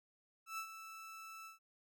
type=tone with ADSR envelope; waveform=30% pulse; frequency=1318.5 Hz; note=E6; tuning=in tune; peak=-37 dBFS; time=0.46-1.59 s; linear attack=120 ms; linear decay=81 ms; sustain=-10 dB; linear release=130 ms; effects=none